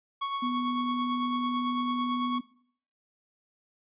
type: tone with tremolo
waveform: 45% pulse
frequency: 1108.7 Hz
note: C#6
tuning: in tune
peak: -28 dBFS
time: 0.21-2.39 s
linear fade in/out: 10 ms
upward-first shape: sine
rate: 9 Hz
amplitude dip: 40%
type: tone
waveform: sine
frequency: 246.9 Hz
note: B3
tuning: in tune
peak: -29 dBFS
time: 0.42-2.41 s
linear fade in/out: 10 ms
effects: noise-tail reverb RT60 0.6 s tail -20 dB re dry + resampled to 8000 Hz